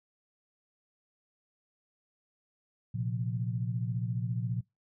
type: chord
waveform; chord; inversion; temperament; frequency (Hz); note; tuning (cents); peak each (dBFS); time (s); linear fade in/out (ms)
sine; Bb suspended second; none; just; 116.54 / 131.11 / 174.81; Bb2 / C3 / F3; 0 / +4 / +2; -32 / -36 / -37; 2.94-4.61; 10
effects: noise-tail reverb RT60 0.2 s tail -24 dB re dry